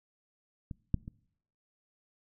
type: clicks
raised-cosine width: 5 ms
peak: -27 / -14 / -29 dBFS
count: 3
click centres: 0.712 / 0.943 / 1.079 s
effects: noise-tail reverb RT60 0.7 s tail -24 dB re dry